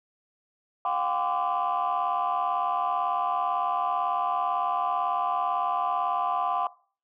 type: tone cluster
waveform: sine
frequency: 714 / 792 / 1025 / 1167 Hz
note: F5 / G5 / C6 / D6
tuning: +38 / +18 / -36 / -11 cents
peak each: -29 dBFS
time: 0.85-6.67 s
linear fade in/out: 2 ms
effects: noise-tail reverb RT60 0.4 s tail -19 dB re dry + tanh soft clip ceiling -18 dBFS